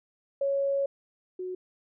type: tone pair in turn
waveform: sine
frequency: 554.4 / 367.4 Hz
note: C#5 / F#4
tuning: 0 / -12 cents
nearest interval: perfect fifth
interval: 712 cents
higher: first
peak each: -24 / -32 dBFS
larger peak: first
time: 0.41-0.86 / 1.39-1.55 s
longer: first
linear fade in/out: 5 ms
effects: none